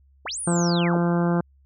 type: linear two-way sweep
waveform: sine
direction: up then down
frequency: 119.1 to 9956 to 119.1 Hz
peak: -28 dBFS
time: 0.25-0.98 s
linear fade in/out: 10 ms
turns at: 0.4 s
type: harmonic tone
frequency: 172.4 Hz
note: F3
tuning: 22 cents flat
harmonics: 1 / 2 / 3 / 4 / 5 / 6 / 7 / 8 / 9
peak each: -20 / -26 / -30 / -32 / -34 / -36 / -37 / -38 / -39 dBFS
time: 0.47-1.41 s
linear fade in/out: 5 ms
effects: added 68 Hz sine -54 dBFS peak until 1.65 s

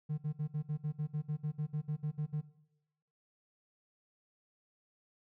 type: tone bursts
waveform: triangle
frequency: 151 Hz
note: D3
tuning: 48 cents sharp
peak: -29 dBFS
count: 16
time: 0.09-2.415 s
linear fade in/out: 20 ms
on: 90 ms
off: 59 ms
effects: noise-tail reverb RT60 0.9 s tail -20 dB re dry + tanh soft clip ceiling -27 dBFS

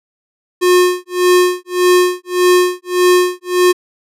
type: tone with tremolo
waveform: square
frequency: 360 Hz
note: F#4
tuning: 47 cents flat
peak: -7 dBFS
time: 0.61-3.73 s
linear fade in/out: 20 ms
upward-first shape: sine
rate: 1.7 Hz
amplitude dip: 100%
effects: resampled to 32000 Hz

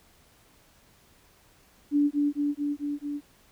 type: tone with echo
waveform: sine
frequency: 290.1 Hz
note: D4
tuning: 21 cents flat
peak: -19 dBFS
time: 1.91-2.11 s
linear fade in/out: 50 ms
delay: 220 ms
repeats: 5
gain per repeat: -2 dB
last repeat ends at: 3.21 s
effects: pink hiss -60 dBFS RMS until 3.51 s

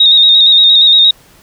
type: tone with vibrato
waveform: sine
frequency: 3729 Hz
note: A#7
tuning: in tune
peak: -3 dBFS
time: 0-1.11 s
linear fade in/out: 5 ms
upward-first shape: square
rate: 8.6 Hz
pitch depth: 31 cents each way
effects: pink hiss -44 dBFS RMS until 1.42 s

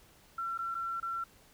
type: tone with dropouts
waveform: sine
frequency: 1355 Hz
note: E6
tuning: 47 cents sharp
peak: -33 dBFS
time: 0.38-1.24 s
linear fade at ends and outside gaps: 5 ms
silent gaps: 0.577-0.588 / 0.745-0.75 / 1.001-1.027 s
effects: pink hiss -61 dBFS RMS until 1.53 s

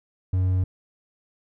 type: tone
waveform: triangle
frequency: 92.5 Hz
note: F#2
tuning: in tune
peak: -17 dBFS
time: 0.33-0.64 s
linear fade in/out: 5 ms
effects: none

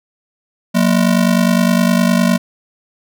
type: ring-modulated tone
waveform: square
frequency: 207.7 Hz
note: G#3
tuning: in tune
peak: -8 dBFS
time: 0.74-2.38 s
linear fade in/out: 20 ms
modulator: 24.9 Hz
effects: none

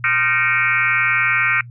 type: tone with frequency modulation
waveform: sine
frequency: 1864.7 Hz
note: A#6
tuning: in tune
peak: -14 dBFS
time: 0.04-1.61 s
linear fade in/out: 2 ms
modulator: 160 Hz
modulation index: 3.7
effects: noise-tail reverb RT60 0.1 s tail -25 dB re dry + added 120 Hz sine -34 dBFS peak until 1.7 s

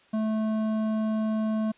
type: tone with hard clipping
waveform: sine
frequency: 217.9 Hz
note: A3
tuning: 17 cents flat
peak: -26 dBFS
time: 0.13-1.72 s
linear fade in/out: 10 ms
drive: 10 dB
effects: white hiss -59 dBFS RMS until 1.77 s + resampled to 8000 Hz

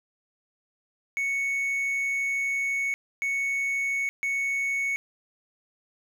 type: tone bursts at uneven times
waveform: triangle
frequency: 2217 Hz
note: C#7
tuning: in tune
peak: -23 dBFS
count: 3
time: 1.17-2.94 / 3.22-4.09 / 4.23-4.96 s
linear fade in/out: 0 ms
effects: none

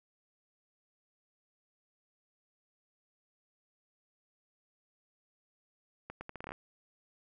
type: accelerating click train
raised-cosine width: 0.5 ms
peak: -27 dBFS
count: 10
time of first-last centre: 6.1-6.52 s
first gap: 110 ms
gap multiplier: 0.76
effects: none

